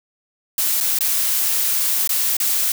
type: noise with dropouts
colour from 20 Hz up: blue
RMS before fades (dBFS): -19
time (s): 0.58-2.72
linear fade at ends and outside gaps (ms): 2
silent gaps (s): 0.803-0.808 / 0.988-1.007 / 2.075-2.092 / 2.368-2.401
effects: none